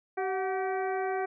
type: harmonic tone with a mistuned harmonic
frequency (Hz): 383.8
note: G4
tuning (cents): -37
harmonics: 1 / 2 / 3 / 4 / 5 / 6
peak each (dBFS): -31 / -32 / -42 / -40 / -43 / -46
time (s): 0.17-1.26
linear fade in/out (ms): 10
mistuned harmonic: 2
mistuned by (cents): -59
effects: none